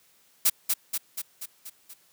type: noise with echo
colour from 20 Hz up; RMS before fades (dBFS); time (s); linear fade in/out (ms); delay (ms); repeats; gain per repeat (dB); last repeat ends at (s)
blue; -20; 0.45-0.5; 10; 240; 6; -4; 1.94
effects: white hiss -62 dBFS RMS until 2.12 s + high-pass 80 Hz 12 dB/octave